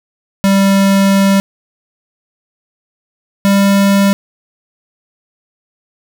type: tone pair in turn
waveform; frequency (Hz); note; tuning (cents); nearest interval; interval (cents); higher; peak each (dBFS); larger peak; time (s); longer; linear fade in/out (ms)
square; 196 / 198.16; G3 / G3; 0 / +19; unison; 19; second; -8; neither; 0.44-1.4 / 3.45-4.13; first; 0
effects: none